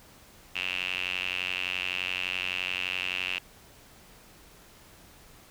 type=tone with band-pass filter; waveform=sawtooth; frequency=91.7 Hz; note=F#2; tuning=15 cents flat; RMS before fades=-32 dBFS; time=0.55-3.39 s; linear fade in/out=10 ms; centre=2700 Hz; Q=9.6; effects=pink hiss -54 dBFS RMS until 5.5 s